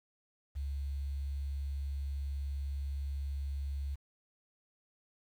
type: tone with quantisation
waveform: sine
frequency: 69.7 Hz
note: C#2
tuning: 10 cents sharp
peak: -34 dBFS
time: 0.55-3.96 s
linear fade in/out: 20 ms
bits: 10
effects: none